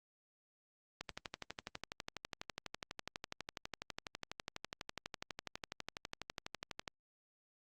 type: click train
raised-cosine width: 0.2 ms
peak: -24 dBFS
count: 72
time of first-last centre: 1.01-6.878 s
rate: 12.1 Hz
effects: Opus 48 kbps